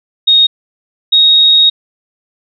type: tone pair in turn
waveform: sine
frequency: 3729 / 3757 Hz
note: A#7 / A#7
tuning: 0 / +13 cents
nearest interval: unison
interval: 13 cents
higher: second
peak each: -4 dBFS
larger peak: neither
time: 0.27-0.47 / 1.12-1.7 s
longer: second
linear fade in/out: 10 ms
effects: none